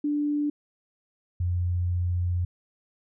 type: tone pair in turn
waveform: sine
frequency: 293.7 / 88.54 Hz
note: D4 / F2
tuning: 0 / +24 cents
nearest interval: octave + major sixth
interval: 2076 cents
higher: first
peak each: -23 dBFS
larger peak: neither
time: 0.04-0.5 / 1.4-2.45 s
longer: second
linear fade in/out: 5 ms
effects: none